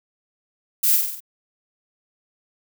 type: noise with echo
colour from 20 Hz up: violet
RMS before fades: -18 dBFS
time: 0.83-0.97 s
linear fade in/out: 10 ms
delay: 47 ms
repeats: 5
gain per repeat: -4 dB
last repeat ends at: 1.205 s
effects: none